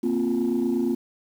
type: chord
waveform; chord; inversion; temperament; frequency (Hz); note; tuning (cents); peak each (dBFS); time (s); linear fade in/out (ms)
sine; Bb suspended second; none; equal; 233.1 / 261.6 / 349.2; Bb3 / C4 / F4; 0 / 0 / 0; -24; 0.03-0.95; 10
effects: tanh soft clip ceiling -16 dBFS + 8-bit